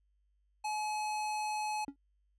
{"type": "tone", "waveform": "square", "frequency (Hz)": 851, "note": "G#5", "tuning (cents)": 42, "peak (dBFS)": -34, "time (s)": [0.64, 1.85], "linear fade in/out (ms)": 10}
{"type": "tone with exponential decay", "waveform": "triangle", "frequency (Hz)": 279.3, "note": "C#4", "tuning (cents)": 13, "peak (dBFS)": -33, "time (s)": [1.88, 1.96], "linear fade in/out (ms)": 1, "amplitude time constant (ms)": 17}
{"effects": ["added 50 Hz sine -70 dBFS peak until 2.38 s", "resampled to 24000 Hz"]}